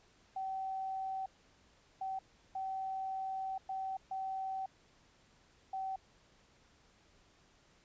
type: tone bursts at uneven times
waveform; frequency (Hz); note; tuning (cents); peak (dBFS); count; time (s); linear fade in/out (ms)
sine; 766; G5; -40; -36; 6; 0.36-1.26 / 2.01-2.19 / 2.55-3.58 / 3.69-3.97 / 4.11-4.66 / 5.73-5.96; 5
effects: pink hiss -67 dBFS RMS until 7.84 s + resampled to 16000 Hz